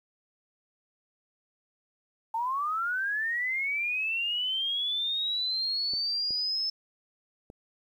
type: linear sweep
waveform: sine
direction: up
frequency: 880 to 5270 Hz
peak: -27 dBFS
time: 2.34-6.7 s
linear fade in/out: 5 ms
type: clicks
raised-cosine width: 2 ms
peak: -32 dBFS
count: 3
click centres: 5.936 / 6.307 / 7.501 s
effects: 10-bit